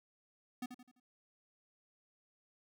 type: tone with echo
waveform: square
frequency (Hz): 249.5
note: B3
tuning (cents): +18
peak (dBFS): -39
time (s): 0.62-0.66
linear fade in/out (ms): 5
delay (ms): 85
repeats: 4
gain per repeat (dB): -8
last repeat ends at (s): 1
effects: none